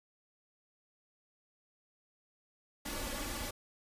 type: noise with comb filter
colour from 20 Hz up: pink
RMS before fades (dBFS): -39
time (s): 2.85-3.51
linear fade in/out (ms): 10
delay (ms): 3.5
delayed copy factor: +0.9
effects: resampled to 32000 Hz